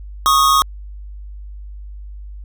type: tone pair together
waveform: square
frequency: 1103 / 1244.5 Hz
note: C#6 / D#6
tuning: -9 / 0 cents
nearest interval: major second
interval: 209 cents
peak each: -14 dBFS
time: 0.26-0.62 s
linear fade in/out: 0 ms
effects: added 50 Hz sine -30 dBFS peak until 2.44 s